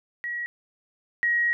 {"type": "tone pair in turn", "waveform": "sine", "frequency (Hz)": [1913, 1895.4], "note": ["A#6", "A#6"], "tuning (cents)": [44, 28], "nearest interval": "unison", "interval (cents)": 16, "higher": "first", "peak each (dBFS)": [-28, -20], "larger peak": "second", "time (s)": [[0.24, 0.46], [1.23, 1.53]], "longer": "second", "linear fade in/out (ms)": 0, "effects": []}